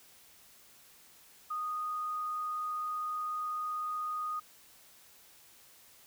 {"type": "tone", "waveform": "sine", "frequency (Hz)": 1238, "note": "D#6", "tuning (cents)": -9, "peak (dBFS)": -33, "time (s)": [1.5, 4.4], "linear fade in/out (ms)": 10, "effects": ["white hiss -59 dBFS RMS until 6.06 s"]}